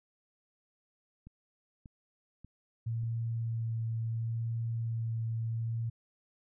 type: click train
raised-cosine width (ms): 5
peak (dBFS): -37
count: 4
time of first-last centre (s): 1.27-3.035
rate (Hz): 1.7
type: tone with vibrato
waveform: sine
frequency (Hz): 114.3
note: A#2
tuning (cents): -34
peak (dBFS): -31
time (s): 2.86-5.9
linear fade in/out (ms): 10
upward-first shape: sine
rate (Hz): 0.72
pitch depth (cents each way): 13
effects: none